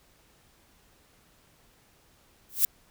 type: noise with exponential growth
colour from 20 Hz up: violet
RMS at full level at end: -17 dBFS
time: 2.49-2.65 s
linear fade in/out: 2 ms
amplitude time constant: 33 ms
effects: pink hiss -62 dBFS RMS until 2.9 s